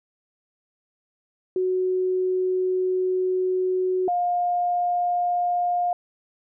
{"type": "tone pair in turn", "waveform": "sine", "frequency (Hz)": [370, 708.2], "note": ["F#4", "F5"], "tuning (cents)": [0, 24], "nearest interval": "major seventh", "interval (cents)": 1124, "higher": "second", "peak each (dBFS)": [-20, -20], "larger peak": "neither", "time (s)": [[1.56, 4.08], [4.08, 5.93]], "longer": "first", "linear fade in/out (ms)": 2, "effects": []}